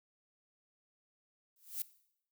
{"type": "noise with exponential growth", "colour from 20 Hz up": "violet", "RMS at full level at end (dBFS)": -34, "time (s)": [1.56, 1.82], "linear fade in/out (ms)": 2, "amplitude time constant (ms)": 55, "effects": ["noise-tail reverb RT60 0.7 s tail -18 dB re dry"]}